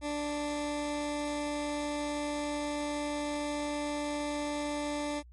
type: tone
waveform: 20% pulse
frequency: 293.7 Hz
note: D4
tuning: in tune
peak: -27 dBFS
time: 0.01-5.23 s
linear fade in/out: 50 ms
effects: added 60 Hz sine -50 dBFS peak until 5.32 s + MP3 48 kbps